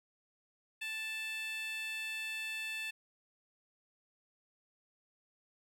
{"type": "tone with high-pass filter", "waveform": "15% pulse", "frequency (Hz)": 880, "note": "A5", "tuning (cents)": 0, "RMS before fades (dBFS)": -40, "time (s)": [0.81, 2.91], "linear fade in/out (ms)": 10, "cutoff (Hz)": 2300, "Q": 4.2, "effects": []}